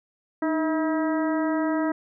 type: harmonic tone with a mistuned harmonic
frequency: 321.2 Hz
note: E4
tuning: 45 cents flat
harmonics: 1 / 2 / 3 / 4 / 5 / 6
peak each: -23 / -29 / -33 / -35 / -37 / -39 dBFS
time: 0.42-1.92 s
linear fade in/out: 5 ms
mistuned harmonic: 1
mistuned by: -63 cents
effects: none